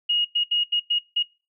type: tone bursts at uneven times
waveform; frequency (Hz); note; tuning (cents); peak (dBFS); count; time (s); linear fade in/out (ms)
sine; 2875; F7; +50; -18; 6; 0.09-0.25 / 0.35-0.44 / 0.51-0.64 / 0.72-0.8 / 0.9-0.99 / 1.16-1.23; 10
effects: noise-tail reverb RT60 0.3 s tail -22 dB re dry